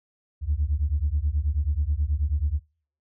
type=beating tone pair; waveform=sine; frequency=69.3 / 78.6 Hz; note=C#2 / D#2; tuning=0 / +18 cents; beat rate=9.3 Hz; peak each=-24 dBFS; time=0.41-2.6 s; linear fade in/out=50 ms; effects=noise-tail reverb RT60 0.5 s tail -25 dB re dry + tanh soft clip ceiling -15 dBFS